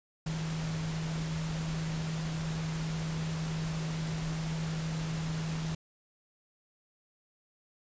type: tone in noise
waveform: sine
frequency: 159.9 Hz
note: D#3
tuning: 48 cents sharp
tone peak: -32 dBFS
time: 0.26-5.75 s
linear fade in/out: 5 ms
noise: pink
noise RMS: -41 dBFS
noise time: 0.26-5.75 s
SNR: +6 dB
effects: resampled to 16000 Hz